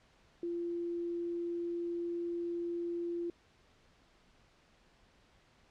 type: tone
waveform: sine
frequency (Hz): 343.7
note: F4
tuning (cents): -28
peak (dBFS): -34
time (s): 0.43-3.3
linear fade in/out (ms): 2
effects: pink hiss -66 dBFS RMS until 5.7 s + low-pass 5000 Hz 12 dB/octave